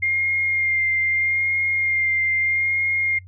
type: tone with vibrato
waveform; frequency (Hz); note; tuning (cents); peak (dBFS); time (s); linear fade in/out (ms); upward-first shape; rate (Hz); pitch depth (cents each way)
sine; 2118; C7; +21; -18; 0.02-3.19; 10; sine; 0.79; 18
effects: noise-tail reverb RT60 0.1 s tail -22 dB re dry + added 92 Hz sine -40 dBFS peak until 3.27 s